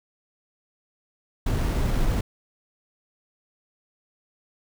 brown noise with sample-and-hold, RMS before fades -23 dBFS, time 1.46-2.21 s, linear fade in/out 5 ms, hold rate 7350 Hz, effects none

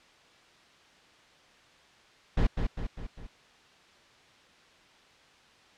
brown noise with echo, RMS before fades -23 dBFS, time 2.37-2.47 s, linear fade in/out 5 ms, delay 200 ms, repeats 4, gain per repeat -5 dB, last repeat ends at 3.27 s, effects white hiss -58 dBFS RMS until 5.77 s + low-pass 4000 Hz 12 dB/octave

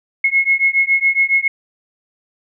sine beating tone pair, 2169 / 2176.2 Hz, C#7 / C#7, -38 / -33 cents, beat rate 7.2 Hz, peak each -15 dBFS, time 0.24-1.48 s, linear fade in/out 5 ms, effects none

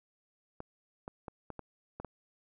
clicks, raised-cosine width 1 ms, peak -27 dBFS, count 7, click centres 0.604 / 1.079 / 1.282 / 1.503 / 1.593 / 2 / 2.047 s, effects none

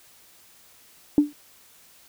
sine tone with exponential decay, 293.7 Hz, D4, in tune, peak -9 dBFS, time 1.18-1.33 s, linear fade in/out 1 ms, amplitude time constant 32 ms, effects tanh soft clip ceiling -6 dBFS + white hiss -54 dBFS RMS until 2.08 s

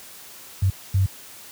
sine tone bursts at uneven times, 95.9 Hz, G2, 37 cents flat, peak -15 dBFS, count 2, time 0.62-0.7 / 0.94-1.06 s, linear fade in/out 5 ms, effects white hiss -43 dBFS RMS until 1.51 s + high-pass 60 Hz 12 dB/octave

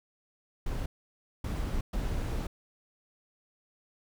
brown noise bursts at uneven times, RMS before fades -32 dBFS, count 3, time 0.66-0.86 / 1.44-1.81 / 1.93-2.47 s, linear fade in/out 5 ms, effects none

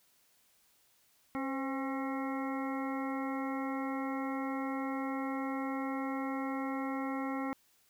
harmonic tone with a mistuned harmonic, 270 Hz, C#4, 45 cents flat, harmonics 1 / 2 / 3 / 4 / 5 / 7 / 8, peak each -35 / -43 / -42 / -44 / -45 / -48 / -48 dBFS, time 1.35-7.53 s, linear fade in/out 0 ms, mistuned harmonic 2, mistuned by -54 cents, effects white hiss -69 dBFS RMS until 7.89 s

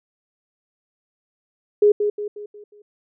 sine tone with echo, 415.3 Hz, G#4, in tune, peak -10 dBFS, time 1.82-1.92 s, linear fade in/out 5 ms, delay 180 ms, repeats 5, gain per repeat -7 dB, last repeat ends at 2.82 s, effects none

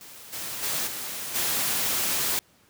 white noise with level steps, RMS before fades -45 / -34 / -28 / -34 / -26 dBFS, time 0.01-2.39 s, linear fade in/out 0 ms, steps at 0.32 / 0.62 / 0.86 / 1.34 s, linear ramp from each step 20 ms, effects pink hiss -60 dBFS RMS until 2.69 s + high-pass 80 Hz 12 dB/octave

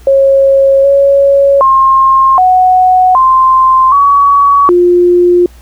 sine tone with pitch steps, 545 / 556 / 1066 / 739 / 1045 / 1129 / 353.3 Hz, C#5 / C#5 / C6 / F#5 / C6 / C#6 / F4, -29 / +5 / +32 / -2 / -2 / +31 / +20 cents, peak -3 dBFS, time 0.07-5.46 s, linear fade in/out 2 ms, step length 770 ms, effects added 60 Hz sine -34 dBFS peak until 5.61 s + pink hiss -43 dBFS RMS until 5.61 s

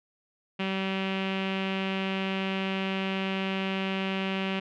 sawtooth tone with low-pass filter, 191.8 Hz, G3, 37 cents flat, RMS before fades -30 dBFS, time 0.59-4.6 s, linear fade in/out 10 ms, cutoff 2800 Hz, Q 4.1, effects none

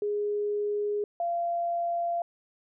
sine tone pair in turn, 414 / 687.7 Hz, G#4 / F5, -5 / -27 cents, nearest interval major sixth, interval 878 cents, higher second, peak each -26 dBFS, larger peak neither, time 0.02-1.04 / 1.2-2.22 s, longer neither, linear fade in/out 2 ms, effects none

